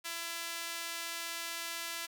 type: tone with high-pass filter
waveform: sawtooth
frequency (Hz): 335.6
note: E4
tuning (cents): +31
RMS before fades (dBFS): -40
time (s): 0.04-2.07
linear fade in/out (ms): 20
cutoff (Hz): 1800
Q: 0.59
effects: none